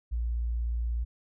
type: tone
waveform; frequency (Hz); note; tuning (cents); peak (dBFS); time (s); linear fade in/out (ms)
sine; 58.3; A#1; +1; -27; 0.11-1.05; 20
effects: none